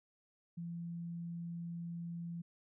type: tone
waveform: sine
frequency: 170 Hz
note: F3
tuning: 46 cents flat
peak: -40 dBFS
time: 0.57-2.42 s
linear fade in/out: 10 ms
effects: none